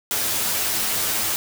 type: noise with comb filter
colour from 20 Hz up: white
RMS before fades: -23 dBFS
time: 0.11-1.36 s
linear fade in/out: 0 ms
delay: 9.3 ms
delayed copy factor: +0.75
effects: none